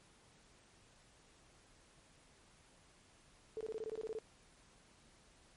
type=tone bursts; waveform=sine; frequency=440 Hz; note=A4; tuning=in tune; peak=-39 dBFS; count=11; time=3.57-4.187 s; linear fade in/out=0 ms; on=37 ms; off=21 ms; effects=pink hiss -66 dBFS RMS until 5.56 s + MP3 48 kbps